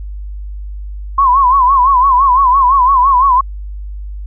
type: tone with vibrato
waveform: sine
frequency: 1049 Hz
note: C6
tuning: 4 cents sharp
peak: -6 dBFS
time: 1.18-3.41 s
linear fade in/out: 5 ms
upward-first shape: sine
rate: 5.9 Hz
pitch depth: 120 cents each way
effects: added 50 Hz sine -22 dBFS peak until 4.26 s